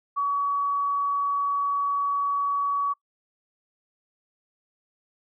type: tone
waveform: sine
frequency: 1132 Hz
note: C#6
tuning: 36 cents sharp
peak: -22 dBFS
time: 0.16-2.94 s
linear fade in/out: 20 ms
effects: noise-tail reverb RT60 0.1 s tail -22 dB re dry